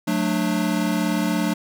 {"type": "tone cluster", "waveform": "square", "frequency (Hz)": [182.6, 219.7, 296.3], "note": ["F#3", "A3", "D4"], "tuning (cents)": [-23, -2, 15], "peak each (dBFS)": -25, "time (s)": [0.07, 1.54], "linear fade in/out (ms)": 10, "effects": []}